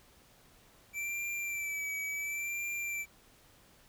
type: tone with vibrato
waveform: square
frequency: 2327 Hz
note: D7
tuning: 17 cents flat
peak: -35 dBFS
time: 0.93-3.06 s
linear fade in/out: 50 ms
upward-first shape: sine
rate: 0.71 Hz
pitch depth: 38 cents each way
effects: pink hiss -62 dBFS RMS until 3.88 s